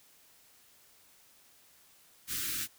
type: band-stop noise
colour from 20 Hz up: white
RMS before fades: -35 dBFS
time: 2.27-2.68 s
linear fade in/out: 50 ms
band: 360 to 1300 Hz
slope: 48 dB/octave
effects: white hiss -62 dBFS RMS until 2.78 s